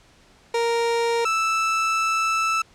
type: tone pair in turn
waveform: 30% pulse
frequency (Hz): 466.2 / 1318.6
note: A#4 / E6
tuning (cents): 0 / 0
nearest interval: octave + tritone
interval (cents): 1800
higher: second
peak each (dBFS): -17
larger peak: neither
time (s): 0.54-1.25 / 1.25-2.62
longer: second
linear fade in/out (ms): 5
effects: pink hiss -54 dBFS RMS until 2.74 s + low-pass 7000 Hz 12 dB/octave